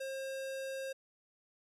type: tone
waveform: square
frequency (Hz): 535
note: C5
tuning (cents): +38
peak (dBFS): -39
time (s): 0-0.93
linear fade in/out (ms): 10
effects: resampled to 32000 Hz